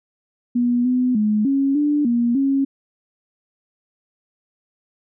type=tone with pitch steps; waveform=sine; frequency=242.4 / 251.4 / 212 / 274.4 / 294.1 / 237.4 / 273.4 Hz; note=B3 / B3 / G#3 / C#4 / D4 / A#3 / C#4; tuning=-32 / +31 / +36 / -17 / +3 / +32 / -24 cents; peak=-15 dBFS; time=0.55-2.65 s; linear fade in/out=10 ms; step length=300 ms; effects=none